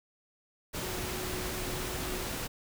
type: tone in noise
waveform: sine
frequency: 366.6 Hz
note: F#4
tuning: 16 cents flat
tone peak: -41 dBFS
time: 0.81-2.27 s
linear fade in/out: 20 ms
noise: pink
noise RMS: -36 dBFS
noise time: 0.73-2.48 s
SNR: -8 dB
effects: none